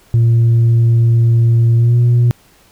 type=tone with pitch glide; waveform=sine; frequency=116.1 to 120.26 Hz; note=A#2 to B2; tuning=-7 to -46 cents; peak=-5 dBFS; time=0.14-2.31 s; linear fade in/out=0 ms; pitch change=+61 cents; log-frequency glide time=1.76-1.97 s; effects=tanh soft clip ceiling -6 dBFS + pink hiss -49 dBFS RMS until 2.71 s